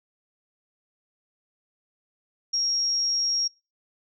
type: tone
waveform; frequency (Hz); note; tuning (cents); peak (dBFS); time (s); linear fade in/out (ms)
sine; 5590; F8; +1; -22; 2.53-3.48; 10
effects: noise-tail reverb RT60 0.3 s tail -26 dB re dry